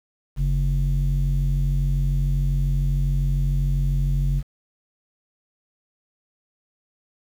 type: tone with low-pass filter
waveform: square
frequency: 46.4 Hz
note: F#1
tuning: 6 cents sharp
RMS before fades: -21 dBFS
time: 0.36-4.43 s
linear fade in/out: 50 ms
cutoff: 140 Hz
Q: 2.4
effects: 8-bit